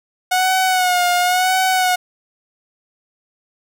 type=tone with vibrato; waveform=sawtooth; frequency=731 Hz; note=F#5; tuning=21 cents flat; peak=-10 dBFS; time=0.31-1.96 s; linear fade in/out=10 ms; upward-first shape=sine; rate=0.95 Hz; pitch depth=50 cents each way; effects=none